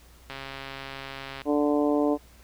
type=click train; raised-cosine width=0.3 ms; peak=-21 dBFS; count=153; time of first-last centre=0.3-1.418 s; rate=136 Hz
type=harmonic tone; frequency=146.83 Hz; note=D3; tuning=in tune; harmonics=2 / 3 / 4 / 5 / 6 / 7; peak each=-23 / -27 / -28 / -33 / -37 / -37 dBFS; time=1.45-2.18 s; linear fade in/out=50 ms
effects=added 60 Hz sine -52 dBFS peak until 2.43 s + pink hiss -56 dBFS RMS until 2.43 s